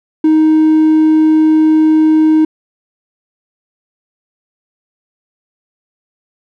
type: tone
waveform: triangle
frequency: 313 Hz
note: D#4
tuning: 10 cents sharp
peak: -3 dBFS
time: 0.24-2.45 s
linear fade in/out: 5 ms
effects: tanh soft clip ceiling 0 dBFS